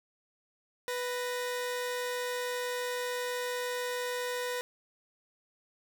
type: tone pair together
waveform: sawtooth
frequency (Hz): 493.9 / 1855.6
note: B4 / A#6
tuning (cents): 0 / -8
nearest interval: octave + major seventh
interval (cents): 2292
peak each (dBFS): -29 / -37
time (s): 0.88-4.61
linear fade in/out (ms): 0
effects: none